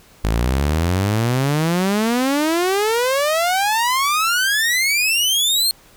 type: exponential sweep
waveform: sawtooth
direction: up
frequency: 51.91 to 4310 Hz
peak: -12 dBFS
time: 0.24-5.71 s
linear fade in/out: 0 ms
effects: pink hiss -49 dBFS RMS until 5.96 s